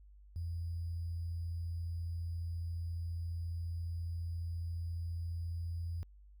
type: tone with sample-and-hold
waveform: sine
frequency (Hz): 84.5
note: E2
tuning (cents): +43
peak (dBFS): -36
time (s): 0.36-6.03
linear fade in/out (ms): 0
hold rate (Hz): 4900
effects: added 50 Hz sine -55 dBFS peak until 6.4 s